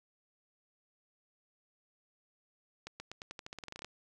accelerating click train, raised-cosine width 0.2 ms, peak -26 dBFS, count 16, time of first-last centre 2.87-3.846 s, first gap 130 ms, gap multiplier 0.89, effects none

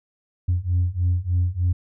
sine beating tone pair, 87.31 / 90.61 Hz, F2 / F#2, 0 / -36 cents, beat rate 3.3 Hz, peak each -21 / -20 dBFS, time 0.48-1.73 s, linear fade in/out 10 ms, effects tanh soft clip ceiling -14 dBFS

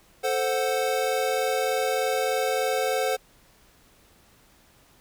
square chord, F# diminished, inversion first, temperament equal, 440 / 523.3 / 740 Hz, A4 / C5 / F#5, 0 / 0 / 0 cents, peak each -29 / -27 / -29 dBFS, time 0.23-3.17 s, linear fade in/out 20 ms, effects pink hiss -58 dBFS RMS until 5 s

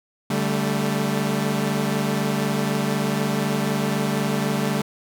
sawtooth chord, D suspended fourth, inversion none, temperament equal with one note detuned, 144.56 / 196 / 220 Hz, D3 / G3 / A3, -27 / 0 / 0 cents, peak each -22 / -21 / -21 dBFS, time 0.3-4.82 s, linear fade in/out 5 ms, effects none

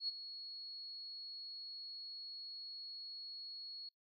sine tone with ADSR envelope, 4341 Hz, C#8, 37 cents flat, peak -34 dBFS, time 0-3.89 s, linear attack 83 ms, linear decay 21 ms, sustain -12 dB, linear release 5 ms, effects noise-tail reverb RT60 0.1 s tail -23 dB re dry + AAC 64 kbps

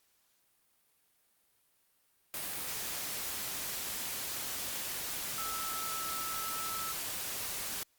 sine tone in noise, 1313 Hz, E6, 7 cents flat, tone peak -39 dBFS, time 5.38-6.92 s, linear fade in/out 0 ms, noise white, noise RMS -38 dBFS, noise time 2.34-7.83 s, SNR -4 dB, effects white hiss -72 dBFS RMS until 7.98 s + Opus 48 kbps

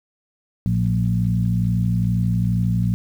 harmonic tone with a mistuned harmonic, 57.3 Hz, A#1, 29 cents flat, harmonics 1 / 2 / 3 / 4, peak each -29 / -19 / -21 / -30 dBFS, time 0.66-2.94 s, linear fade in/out 0 ms, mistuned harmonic 3, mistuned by +50 cents, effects 8-bit

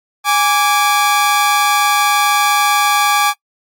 sawtooth tone pair together, 825 / 1163 Hz, G#5 / D6, -12 / -17 cents, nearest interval tritone, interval 595 cents, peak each -10 dBFS, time 0.24-3.34 s, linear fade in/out 50 ms, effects noise-tail reverb RT60 0.1 s tail -24 dB re dry + AAC 64 kbps

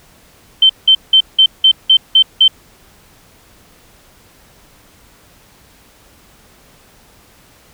sine tone bursts, 3100 Hz, G7, 20 cents flat, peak -4 dBFS, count 8, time 0.62-2.48 s, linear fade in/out 5 ms, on 75 ms, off 180 ms, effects pink hiss -47 dBFS RMS until 7.73 s

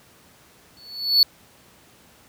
triangle tone with exponential growth, 4435 Hz, C#8, in tune, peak -8 dBFS, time 0.77-1.23 s, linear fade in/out 1 ms, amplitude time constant 100 ms, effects pink hiss -53 dBFS RMS until 2.28 s + high-pass 80 Hz 12 dB/octave

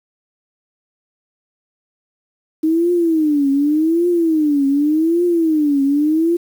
sine tone with vibrato, 311.1 Hz, D#4, in tune, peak -12 dBFS, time 2.63-6.37 s, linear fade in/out 10 ms, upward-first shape triangle, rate 0.86 Hz, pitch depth 230 cents each way, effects 7-bit

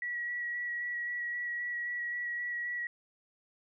sine tone with vibrato, 1927 Hz, B6, 43 cents flat, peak -33 dBFS, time 0.02-2.87 s, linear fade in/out 2 ms, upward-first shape square, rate 3.8 Hz, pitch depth 11 cents each way, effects none

